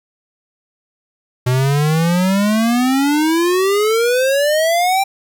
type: exponential sweep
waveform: square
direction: up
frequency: 123.47 to 793 Hz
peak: -13 dBFS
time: 1.46-5.04 s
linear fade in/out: 10 ms
effects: 9-bit